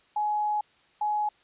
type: tone pair in turn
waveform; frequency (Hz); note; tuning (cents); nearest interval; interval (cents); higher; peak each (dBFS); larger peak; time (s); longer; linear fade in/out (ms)
sine; 841 / 841; G#5 / G#5; +22 / +22; unison; 0; neither; -24; neither; 0.16-0.61 / 1.01-1.29; first; 5
effects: white hiss -62 dBFS RMS until 1.43 s + resampled to 8000 Hz